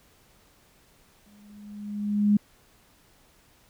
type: tone with exponential growth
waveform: sine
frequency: 206.7 Hz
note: G#3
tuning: 8 cents flat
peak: -15 dBFS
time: 1.26-2.37 s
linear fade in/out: 5 ms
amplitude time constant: 240 ms
effects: pink hiss -60 dBFS RMS until 3.69 s